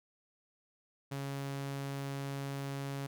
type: tone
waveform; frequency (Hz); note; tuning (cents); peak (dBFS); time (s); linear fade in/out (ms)
sawtooth; 138.59; C#3; 0; -33; 1.11-3.07; 10
effects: none